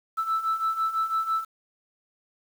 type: beating tone pair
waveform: sine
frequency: 1315 / 1321 Hz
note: E6 / E6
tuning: -5 / +3 cents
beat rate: 6 Hz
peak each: -28 / -24 dBFS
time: 0.17-1.45 s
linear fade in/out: 20 ms
effects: tanh soft clip ceiling -19 dBFS + 8-bit